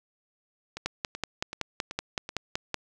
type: two click trains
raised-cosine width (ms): 0.2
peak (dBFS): -19 / -11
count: 5 / 11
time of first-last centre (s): 0.77-2.291 / 0.86-2.743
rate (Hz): 2.63 / 5.31
effects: none